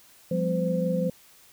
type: tone cluster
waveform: sine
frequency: 176.2 / 201.3 / 250 / 514 Hz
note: F3 / G3 / B3 / C5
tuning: +16 / +46 / +21 / -31 cents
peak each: -26 / -31 / -35 / -27 dBFS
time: 0.31-1.1 s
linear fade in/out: 5 ms
effects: white hiss -55 dBFS RMS until 1.52 s